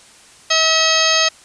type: harmonic tone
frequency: 642 Hz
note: E5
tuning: 46 cents flat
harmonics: 1 / 2 / 3 / 4 / 5 / 6 / 7 / 8 / 10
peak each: -21 / -21 / -21 / -21 / -21 / -21 / -21 / -21 / -21 dBFS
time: 0.5-1.29 s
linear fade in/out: 10 ms
effects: white hiss -45 dBFS RMS until 1.44 s + resampled to 22050 Hz